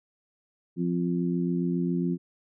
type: harmonic tone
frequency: 87.31 Hz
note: F2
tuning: in tune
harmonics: 2 / 3 / 4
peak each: -26 / -30 / -32 dBFS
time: 0.76-2.18 s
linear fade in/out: 50 ms
effects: none